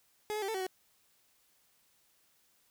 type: tone with pitch steps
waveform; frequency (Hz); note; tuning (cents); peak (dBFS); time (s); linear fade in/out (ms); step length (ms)
30% pulse; 422.7 / 427.4 / 389.9 / 444.8 / 379 / 372.9; G#4 / G#4 / G4 / A4 / F#4 / F#4; +31 / +50 / -9 / +19 / +42 / +14; -31; 0.3-0.666; 0; 61
effects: white hiss -70 dBFS RMS until 2.7 s